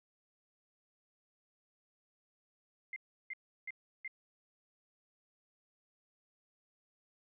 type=tone bursts; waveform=sine; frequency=2093 Hz; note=C7; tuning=in tune; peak=-39 dBFS; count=4; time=2.93-4.078 s; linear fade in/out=2 ms; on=32 ms; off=340 ms; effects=none